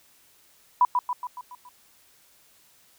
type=tone with echo; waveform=sine; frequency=987.8 Hz; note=B5; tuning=in tune; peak=-14 dBFS; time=0.81-0.85 s; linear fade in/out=2 ms; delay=140 ms; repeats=6; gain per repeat=-5 dB; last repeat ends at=1.69 s; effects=white hiss -59 dBFS RMS until 2.98 s